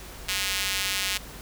square tone with high-pass filter, 97.3 Hz, G2, 12 cents flat, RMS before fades -28 dBFS, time 0.28-1.18 s, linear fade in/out 10 ms, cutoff 2600 Hz, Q 1.1, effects added 50 Hz sine -43 dBFS peak until 1.41 s + pink hiss -43 dBFS RMS until 1.41 s

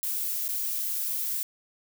violet noise with dropouts, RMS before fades -30 dBFS, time 0.03-1.43 s, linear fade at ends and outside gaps 0 ms, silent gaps 0.481-0.489 s, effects none

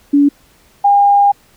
sine tone pair in turn, 285.5 / 807.5 Hz, D4 / G#5, -49 / -49 cents, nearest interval octave + tritone, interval 1800 cents, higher second, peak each -6 dBFS, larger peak neither, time 0.13-0.29 / 0.84-1.32 s, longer second, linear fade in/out 10 ms, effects pink hiss -50 dBFS RMS until 1.56 s

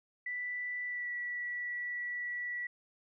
sine tone with pitch glide, 1975.5 to 1949.4 Hz, B6 to B6, 0 to -23 cents, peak -35 dBFS, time 0.26-2.67 s, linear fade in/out 5 ms, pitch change -23 cents, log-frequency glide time 0.85-1.1 s, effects none

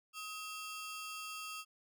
sawtooth ring-modulated tone, 1983 Hz, B6, 7 cents sharp, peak -36 dBFS, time 0.13-1.65 s, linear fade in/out 50 ms, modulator 717 Hz, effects none

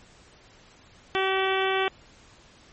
harmonic tone, 382.7 Hz, G4, 42 cents flat, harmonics 1 / 2 / 3 / 4 / 5 / 6 / 7 / 8 / 9, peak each -26 / -29 / -31 / -32 / -33 / -34 / -34 / -35 / -36 dBFS, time 1.15-1.88 s, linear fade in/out 0 ms, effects pink hiss -54 dBFS RMS until 2.72 s + MP3 32 kbps

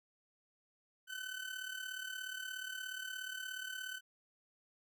30% pulse tone with amplitude modulation, 1518 Hz, F#6, 44 cents sharp, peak -36 dBFS, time 1.07-4.01 s, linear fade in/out 50 ms, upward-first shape sine, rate 36.9 Hz, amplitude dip 65%, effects none

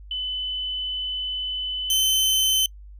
sine / sawtooth tone pair in turn, 3013 / 3066 Hz, F#7 / G7, +31 / -39 cents, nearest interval unison, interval 30 cents, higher second, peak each -25 / -15 dBFS, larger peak second, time 0.11-1.9 / 1.9-2.66 s, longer first, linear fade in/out 2 ms, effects noise-tail reverb RT60 0.1 s tail -26 dB re dry + added 50 Hz sine -40 dBFS peak until 2.99 s

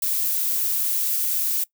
violet noise, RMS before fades -23 dBFS, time 0.02-1.64 s, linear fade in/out 5 ms, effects noise-tail reverb RT60 0.1 s tail -21 dB re dry

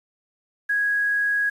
sine tone with quantisation, 1657 Hz, G#6, 4 cents flat, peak -19 dBFS, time 0.69-1.5 s, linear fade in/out 10 ms, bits 8, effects resampled to 32000 Hz

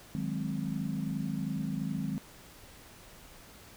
sine chord, Ab dominant seventh, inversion second, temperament equal, 155.56 / 185 / 207.7 / 261.6 Hz, Eb3 / Gb3 / Ab3 / C4, 0 / 0 / 0 / 0 cents, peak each -36 / -37 / -36 / -38 dBFS, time 0.15-2.18 s, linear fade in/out 0 ms, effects pink hiss -53 dBFS RMS until 3.76 s

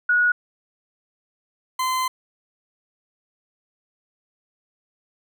sine / 40% pulse tone pair in turn, 1457 / 1030.3 Hz, F#6 / C6, -27 / -27 cents, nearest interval tritone, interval 600 cents, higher first, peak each -15 / -20 dBFS, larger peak first, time 0.09-0.32 / 1.79-2.08 s, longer second, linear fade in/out 5 ms, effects none

